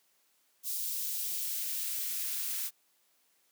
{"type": "noise with high-pass filter sweep", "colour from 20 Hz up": "blue", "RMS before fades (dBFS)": -35, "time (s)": [0.63, 2.71], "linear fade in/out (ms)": 50, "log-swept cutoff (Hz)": [4400, 1200], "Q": 0.81, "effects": ["white hiss -71 dBFS RMS until 3.51 s", "high-pass 200 Hz 12 dB/octave"]}